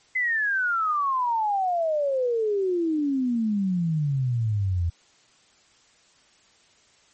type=exponential sweep; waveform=sine; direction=down; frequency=2059 to 82.41 Hz; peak=-21 dBFS; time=0.15-4.9 s; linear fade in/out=10 ms; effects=white hiss -59 dBFS RMS until 7.13 s + MP3 32 kbps